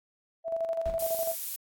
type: tone with tremolo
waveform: sine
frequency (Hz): 659.3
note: E5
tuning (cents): 0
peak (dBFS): -26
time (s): 0.44-1.35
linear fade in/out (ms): 50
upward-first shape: square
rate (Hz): 12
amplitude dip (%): 50
type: noise with exponential decay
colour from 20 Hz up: brown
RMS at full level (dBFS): -35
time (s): 0.86-1.16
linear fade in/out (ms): 0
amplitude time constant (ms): 65
type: noise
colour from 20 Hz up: violet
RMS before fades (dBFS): -34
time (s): 0.99-1.56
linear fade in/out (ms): 5
effects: AAC 64 kbps